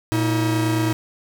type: tone pair together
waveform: 45% pulse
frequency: 116.28 / 319.7 Hz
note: A#2 / D#4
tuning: -4 / +47 cents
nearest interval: octave + tritone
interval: 1751 cents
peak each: -21 dBFS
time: 0.12-0.93 s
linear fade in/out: 0 ms
effects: none